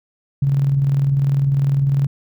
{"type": "tone with tremolo", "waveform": "sine", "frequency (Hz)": 138.59, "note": "C#3", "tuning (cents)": 0, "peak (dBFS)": -12, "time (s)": [0.42, 2.07], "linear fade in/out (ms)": 5, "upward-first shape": "square", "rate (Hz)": 20, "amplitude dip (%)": 35, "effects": []}